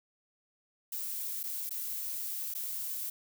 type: noise with dropouts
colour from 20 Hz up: violet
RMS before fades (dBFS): -37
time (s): 0.92-3.1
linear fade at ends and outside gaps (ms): 5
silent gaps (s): 1.432-1.437 / 1.694-1.707 / 2.54-2.549
effects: none